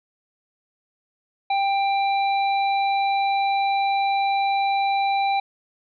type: harmonic tone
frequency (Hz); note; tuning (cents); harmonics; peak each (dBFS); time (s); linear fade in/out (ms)
790; G5; +13; 1 / 3 / 5; -19 / -29 / -33; 1.5-5.4; 5
effects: none